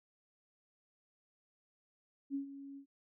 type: tone with ADSR envelope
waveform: sine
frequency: 277.2 Hz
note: C#4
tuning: in tune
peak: -33 dBFS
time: 2.3-2.86 s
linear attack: 47 ms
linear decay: 110 ms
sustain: -13 dB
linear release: 90 ms
effects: none